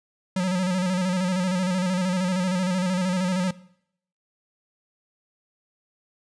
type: tone with vibrato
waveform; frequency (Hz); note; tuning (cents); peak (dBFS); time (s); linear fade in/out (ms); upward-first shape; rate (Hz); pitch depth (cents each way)
square; 183.7; F#3; -12; -22; 0.36-3.51; 5; square; 13; 47
effects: noise-tail reverb RT60 0.7 s tail -20 dB re dry + resampled to 22050 Hz